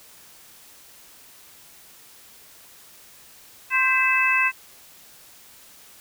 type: harmonic tone with a mistuned harmonic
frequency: 523.3 Hz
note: C5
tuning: in tune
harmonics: 2 / 3 / 4 / 5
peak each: -25 / -24 / -24 / -20 dBFS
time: 3.7-4.52 s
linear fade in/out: 50 ms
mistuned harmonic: 4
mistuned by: -59 cents
effects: white hiss -49 dBFS RMS until 6 s